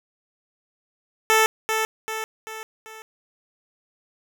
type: tone with echo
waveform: 10% pulse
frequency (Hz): 440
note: A4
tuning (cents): 0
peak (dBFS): -7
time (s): 1.3-1.46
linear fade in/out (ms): 0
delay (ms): 390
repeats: 4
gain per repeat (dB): -6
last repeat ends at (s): 3.02
effects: none